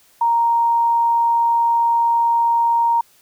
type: tone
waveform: sine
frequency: 932.3 Hz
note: A#5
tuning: in tune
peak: -13 dBFS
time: 0.21-3.01 s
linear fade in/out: 5 ms
effects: white hiss -54 dBFS RMS until 3.21 s